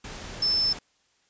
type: tone in noise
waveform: sine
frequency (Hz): 5274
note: E8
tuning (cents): 0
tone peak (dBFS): -21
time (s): 0.42-0.73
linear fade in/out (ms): 5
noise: pink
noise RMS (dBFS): -39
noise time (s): 0.04-0.79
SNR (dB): +15
effects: white hiss -67 dBFS RMS until 1.29 s + resampled to 16000 Hz